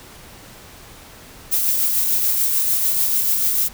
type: noise with tremolo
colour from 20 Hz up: violet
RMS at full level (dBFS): -17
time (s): 1.51-3.69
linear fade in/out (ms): 20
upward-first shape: triangle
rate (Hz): 6.8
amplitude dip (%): 35
effects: pink hiss -42 dBFS RMS until 3.73 s